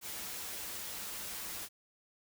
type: noise with comb filter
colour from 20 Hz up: white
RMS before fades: -42 dBFS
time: 0.01-1.69 s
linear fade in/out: 50 ms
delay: 7.5 ms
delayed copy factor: -0.55
effects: none